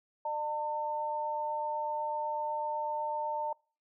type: tone pair together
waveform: sine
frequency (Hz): 602 / 902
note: D5 / A5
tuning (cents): +43 / +43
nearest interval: perfect fifth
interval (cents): 700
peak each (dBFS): -37 / -32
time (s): 0.25-3.53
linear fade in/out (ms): 5
effects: noise-tail reverb RT60 0.4 s tail -26 dB re dry